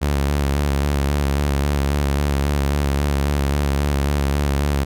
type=tone with vibrato; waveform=sawtooth; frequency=71 Hz; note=C#2; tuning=42 cents sharp; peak=-13 dBFS; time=0.01-4.85 s; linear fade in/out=20 ms; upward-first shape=square; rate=3.7 Hz; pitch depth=35 cents each way; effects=none